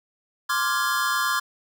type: chord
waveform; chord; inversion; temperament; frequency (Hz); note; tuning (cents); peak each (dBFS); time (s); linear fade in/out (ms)
square; D half-diminished seventh; third; equal with one note detuned; 1046.5 / 1174.7 / 1396.9 / 1667; C6 / D6 / F6 / Ab6; 0 / 0 / 0 / +6; -28; 0.49-1.4; 10
effects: none